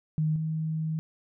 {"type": "tone pair in turn", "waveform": "sine", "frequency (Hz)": [155.56, 158.19], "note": ["D#3", "D#3"], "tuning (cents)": [0, 29], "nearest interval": "unison", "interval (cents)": 29, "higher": "second", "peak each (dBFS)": [-23, -27], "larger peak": "first", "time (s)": [[0.18, 0.36], [0.36, 0.99]], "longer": "second", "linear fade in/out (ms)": 0, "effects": []}